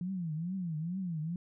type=tone with vibrato; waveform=sine; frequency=171.4 Hz; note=F3; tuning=32 cents flat; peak=-33 dBFS; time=0.01-1.36 s; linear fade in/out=2 ms; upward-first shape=triangle; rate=2.3 Hz; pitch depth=230 cents each way; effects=none